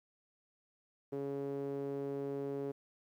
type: tone with band-pass filter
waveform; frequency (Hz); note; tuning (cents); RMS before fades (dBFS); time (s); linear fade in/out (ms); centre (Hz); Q
sawtooth; 139.5; C#3; +11; -39; 1.12-2.72; 10; 390; 3.7
effects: 12-bit